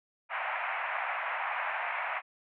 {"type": "band-pass noise", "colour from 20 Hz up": "pink", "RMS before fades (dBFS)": -34, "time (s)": [0.29, 2.22], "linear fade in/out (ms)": 50, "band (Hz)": [680, 2500], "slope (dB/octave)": 48, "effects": []}